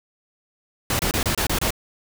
pink noise bursts, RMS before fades -22 dBFS, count 7, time 0.9-1.706 s, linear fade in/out 2 ms, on 92 ms, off 27 ms, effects none

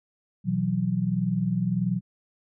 sine chord, B suspended fourth, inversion none, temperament equal, 123.47 / 164.81 / 185 Hz, B2 / E3 / F#3, 0 / 0 / 0 cents, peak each -29 / -28 / -25 dBFS, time 0.44-2.01 s, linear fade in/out 50 ms, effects none

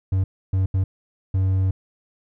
triangle tone bursts at uneven times, 94.8 Hz, F#2, 43 cents sharp, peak -15 dBFS, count 4, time 0.12-0.24 / 0.53-0.66 / 0.74-0.84 / 1.34-1.71 s, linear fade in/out 5 ms, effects none

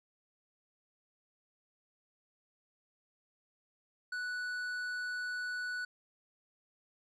sine tone with tanh clipping, 1480 Hz, F#6, in tune, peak -37 dBFS, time 4.12-5.85 s, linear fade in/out 5 ms, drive 9 dB, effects none

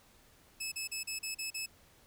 15% pulse tone bursts, 2600 Hz, E7, 24 cents flat, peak -29 dBFS, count 7, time 0.6-1.662 s, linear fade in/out 10 ms, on 120 ms, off 37 ms, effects pink hiss -63 dBFS RMS until 2.06 s

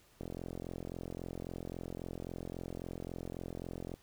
click train, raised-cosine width 2 ms, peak -28 dBFS, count 164, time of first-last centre 0.21-3.94 s, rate 43.7 Hz, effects pink hiss -65 dBFS RMS until 4.02 s

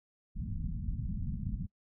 pink low-pass noise, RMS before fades -36 dBFS, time 0.35-1.67 s, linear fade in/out 20 ms, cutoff 220 Hz, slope 48 dB/octave, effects noise-tail reverb RT60 0.1 s tail -24 dB re dry

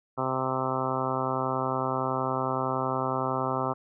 harmonic tone, 130.81 Hz, C3, in tune, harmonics 1 / 2 / 3 / 4 / 5 / 6 / 7 / 8 / 9 / 10, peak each -35 / -35 / -35 / -35 / -35 / -35 / -35 / -35 / -35 / -35 dBFS, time 0.17-3.74 s, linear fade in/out 20 ms, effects none

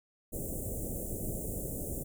pink band-stop noise, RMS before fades -37 dBFS, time 0.32-2.04 s, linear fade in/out 20 ms, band 620 to 7500 Hz, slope 48 dB/octave, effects none

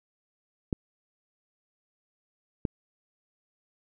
clicks, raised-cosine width 3 ms, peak -14 dBFS, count 2, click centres 0.728 / 2.652 s, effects none

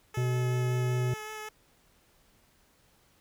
10% pulse tone with vibrato, 430.2 Hz, A4, 39 cents flat, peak -30 dBFS, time 0.14-1.49 s, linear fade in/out 5 ms, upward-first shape sine, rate 5.3 Hz, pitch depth 11 cents each way
harmonic tone, 124.7 Hz, B2, 17 cents sharp, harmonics 1 / 3 / 5, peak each -26 / -35 / -45 dBFS, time 0.17-1.14 s, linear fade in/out 5 ms
effects pink hiss -65 dBFS RMS until 3.2 s

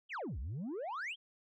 sine exponential two-way sweep, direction down then up, 3346 to 56.1 to 3346 Hz, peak -35 dBFS, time 0.09-1.16 s, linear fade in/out 50 ms, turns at 0.39 s, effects tanh soft clip ceiling -37 dBFS

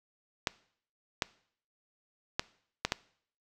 clicks, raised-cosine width 0.2 ms, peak -10 dBFS, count 5, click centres 0.472 / 1.222 / 2.395 / 2.85 / 2.921 s, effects noise-tail reverb RT60 0.6 s tail -21 dB re dry

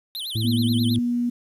square tone with vibrato, 3544 Hz, A7, 12 cents sharp, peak -29 dBFS, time 0.15-0.96 s, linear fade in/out 0 ms, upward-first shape sine, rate 9.4 Hz, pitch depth 290 cents each way
harmonic tone, 110.5 Hz, A2, 8 cents sharp, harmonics 1 / 2 / 3, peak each -22 / -32 / -34 dBFS, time 0.35-0.99 s, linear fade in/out 5 ms
sine tone with pitch glide, 238.8 to 241.2 Hz, A#3 to B3, +42 to -41 cents, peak -20 dBFS, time 0.44-1.3 s, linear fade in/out 10 ms, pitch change +17 cents, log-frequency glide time 0.6-1 s
effects resampled to 32000 Hz + 9-bit

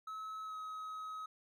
triangle tone with pitch glide, 1291 to 1272.5 Hz, E6 to D#6, -37 to +39 cents, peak -40 dBFS, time 0.07-1.26 s, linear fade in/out 5 ms, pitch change -24 cents, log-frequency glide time 0.44-0.55 s, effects none

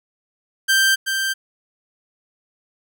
sawtooth tone with echo, 1570 Hz, G6, 2 cents sharp, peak -10 dBFS, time 0.68-0.96 s, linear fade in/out 20 ms, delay 380 ms, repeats 1, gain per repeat -6 dB, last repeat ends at 1.34 s, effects none

